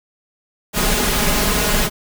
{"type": "noise with comb filter", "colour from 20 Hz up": "pink", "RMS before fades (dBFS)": -17, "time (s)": [0.73, 1.9], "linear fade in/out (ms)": 50, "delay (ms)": 4.8, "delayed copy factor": 0.7, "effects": []}